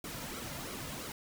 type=noise with flanger; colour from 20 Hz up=pink; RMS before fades=-42 dBFS; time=0.04-1.12 s; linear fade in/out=2 ms; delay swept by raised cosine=1.1 to 2.7 ms; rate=3 Hz; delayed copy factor=-0.65; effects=none